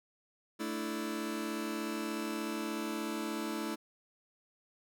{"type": "chord", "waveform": "sawtooth", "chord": "A suspended fourth", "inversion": "none", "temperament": "just", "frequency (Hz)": [220, 293.3, 330], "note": ["A3", "D4", "E4"], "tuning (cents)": [0, -2, 2], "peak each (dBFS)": [-35, -37, -34], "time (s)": [0.59, 3.76], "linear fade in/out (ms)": 20, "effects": []}